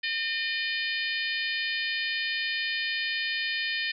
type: harmonic tone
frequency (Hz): 607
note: D#5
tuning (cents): -43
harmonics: 3 / 4 / 5 / 6 / 7 / 8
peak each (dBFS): -31 / -33 / -35 / -37 / -38 / -39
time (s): 0.03-3.92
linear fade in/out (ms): 10
effects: none